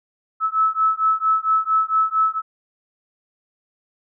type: beating tone pair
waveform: sine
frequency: 1300 / 1304.4 Hz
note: E6 / E6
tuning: -24 / -19 cents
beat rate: 4.4 Hz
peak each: -19 dBFS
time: 0.4-2.42 s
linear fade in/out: 50 ms
effects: none